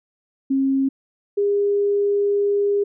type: tone pair in turn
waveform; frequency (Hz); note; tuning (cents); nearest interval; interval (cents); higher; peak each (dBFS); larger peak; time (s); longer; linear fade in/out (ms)
sine; 270 / 405.5; C#4 / G#4; -45 / -41; perfect fifth; 704; second; -16; neither; 0.5-0.89 / 1.37-2.84; second; 10
effects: none